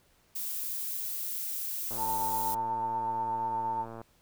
violet noise, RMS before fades -35 dBFS, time 0.35-2.55 s, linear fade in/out 10 ms
click train, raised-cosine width 1 ms, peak -29 dBFS, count 241, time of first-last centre 1.91-4.015 s, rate 114 Hz
sine tone with tremolo, 896 Hz, A5, 31 cents sharp, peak -28 dBFS, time 1.97-3.86 s, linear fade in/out 50 ms, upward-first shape sine, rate 8.3 Hz, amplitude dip 25%
effects pink hiss -66 dBFS RMS until 4.21 s

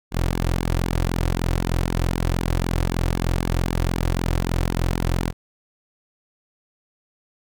sawtooth tone with flanger, 43.24 Hz, F1, 16 cents flat, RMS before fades -22 dBFS, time 0.11-5.33 s, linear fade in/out 50 ms, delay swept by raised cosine 1.5 to 4.9 ms, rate 3.9 Hz, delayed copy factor -0.65, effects none

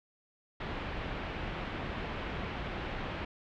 pink low-pass noise, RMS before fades -38 dBFS, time 0.6-3.25 s, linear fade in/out 5 ms, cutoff 3100 Hz, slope 24 dB/octave, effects none

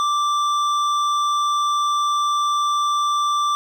sine tone with hard clipping, 1174.7 Hz, D6, in tune, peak -19 dBFS, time 0-3.55 s, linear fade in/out 0 ms, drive 10 dB, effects none

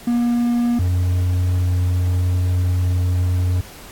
triangle tone pair in turn, 238.7 / 90.09 Hz, A#3 / F#2, +41 / -46 cents, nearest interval octave + perfect fourth, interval 1687 cents, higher first, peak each -13 dBFS, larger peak neither, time 0.07-0.79 / 0.79-3.61 s, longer second, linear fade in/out 5 ms, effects pink hiss -40 dBFS RMS until 3.91 s + AAC 64 kbps

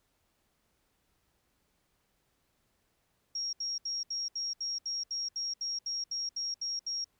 sine tone bursts, 5588 Hz, F8, in tune, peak -32 dBFS, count 15, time 3.35-7.044 s, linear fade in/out 5 ms, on 180 ms, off 71 ms, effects pink hiss -75 dBFS RMS until 7.19 s

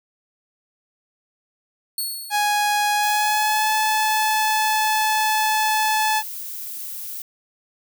10% pulse tone with exponential decay, 4391 Hz, C#8, 17 cents flat, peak -15 dBFS, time 1.98-2.95 s, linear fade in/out 2 ms, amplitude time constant 210 ms
sawtooth tone with pitch glide, 830.6 to 864.4 Hz, G#5 to A5, 0 to -31 cents, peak -14 dBFS, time 2.3-6.23 s, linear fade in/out 50 ms, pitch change +69 cents, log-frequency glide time 2.94-3.72 s
violet noise, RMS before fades -32 dBFS, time 3.03-7.22 s, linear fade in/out 2 ms
effects none

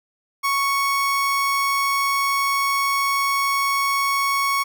30% pulse tone, 1108.7 Hz, C#6, in tune, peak -16 dBFS, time 0.43-4.64 s, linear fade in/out 20 ms, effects none

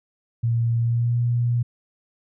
sine tone with pitch glide, 116.54 to 119.95 Hz, A#2 to A#2, 0 to +50 cents, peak -18 dBFS, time 0.43-1.63 s, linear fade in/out 10 ms, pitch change +50 cents, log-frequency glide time 0.8-1.18 s, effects none

